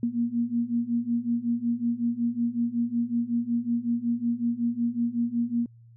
sine beating tone pair, 233.1 / 238.5 Hz, A#3 / A#3, 0 / +40 cents, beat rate 5.4 Hz, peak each -28 / -26 dBFS, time 0.03-5.66 s, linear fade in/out 2 ms, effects added 116 Hz sine -49 dBFS peak until 5.96 s

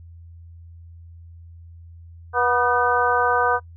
harmonic tone with a mistuned harmonic, 243.8 Hz, B3, 22 cents flat, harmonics 2 / 3 / 4 / 5 / 6, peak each -23 / -23 / -23 / -23 / -23 dBFS, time 2.33-3.6 s, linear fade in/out 50 ms, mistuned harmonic 6, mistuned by +66 cents, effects noise-tail reverb RT60 0.1 s tail -22 dB re dry + added 84 Hz sine -40 dBFS peak until 3.76 s

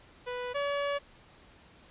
sawtooth tone pair in turn, 493.9 / 569 Hz, B4 / C#5, 0 / +45 cents, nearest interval major second, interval 245 cents, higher second, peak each -30 / -25 dBFS, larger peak second, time 0.26-0.54 / 0.54-0.99 s, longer second, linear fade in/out 20 ms, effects pink hiss -57 dBFS RMS until 1.9 s + resampled to 8000 Hz

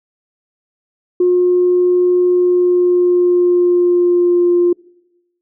sine tone with pitch glide, 358.7 to 350.7 Hz, F4 to F4, +46 to +7 cents, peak -8 dBFS, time 1.2-4.73 s, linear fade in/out 5 ms, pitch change -39 cents, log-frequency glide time 2.25-4.54 s, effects noise-tail reverb RT60 1.0 s tail -26 dB re dry + tanh soft clip ceiling -4 dBFS

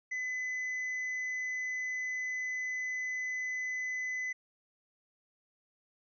triangle tone with tanh clipping, 2013 Hz, B6, 33 cents sharp, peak -34 dBFS, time 0.11-4.33 s, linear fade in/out 10 ms, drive 8 dB, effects resampled to 16000 Hz

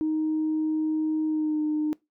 sine tone with pitch glide, 311.9 to 304.6 Hz, D#4 to D#4, +4 to -37 cents, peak -22 dBFS, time 0.01-1.93 s, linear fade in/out 0 ms, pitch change -41 cents, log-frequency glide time 1.26-1.61 s, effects noise-tail reverb RT60 0.2 s tail -23 dB re dry + tanh soft clip ceiling -19 dBFS

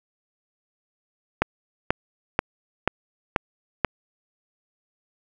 click train, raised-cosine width 0.5 ms, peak -3 dBFS, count 6, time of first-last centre 1.42-3.847 s, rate 2.06 Hz, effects none

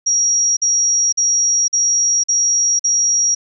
sine tone bursts, 5680 Hz, F8, 28 cents sharp, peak -12 dBFS, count 6, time 0.06-3.35 s, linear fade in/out 10 ms, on 510 ms, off 46 ms, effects none

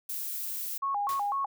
violet noise, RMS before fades -35 dBFS, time 0.09-0.78 s, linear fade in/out 5 ms
sine tone with vibrato, 947 Hz, A#5, 27 cents sharp, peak -27 dBFS, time 0.82-1.46 s, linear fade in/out 10 ms, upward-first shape square, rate 4 Hz, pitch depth 260 cents each way
white noise with exponential decay, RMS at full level -39 dBFS, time 1.09-1.45 s, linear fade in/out 0 ms, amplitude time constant 77 ms
effects none

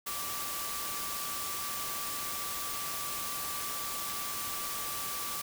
sine tone in noise, 1163 Hz, D6, 17 cents flat, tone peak -41 dBFS, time 0.06-5.42 s, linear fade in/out 10 ms, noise white, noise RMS -37 dBFS, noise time 0.06-5.42 s, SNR -7 dB, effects none

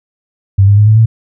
sine tone with pitch steps, 98 / 101.4 / 104.91 / 108.55 / 112.31 Hz, G2 / G#2 / G#2 / A2 / A2, 0 / -41 / +18 / -23 / +36 cents, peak -3 dBFS, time 0.58-1.06 s, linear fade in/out 10 ms, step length 96 ms, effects none

